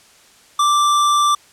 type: tone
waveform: square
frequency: 1174.7 Hz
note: D6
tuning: in tune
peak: -13 dBFS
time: 0.59-1.35 s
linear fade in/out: 5 ms
effects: white hiss -49 dBFS RMS until 1.52 s + low-pass 9000 Hz 12 dB/octave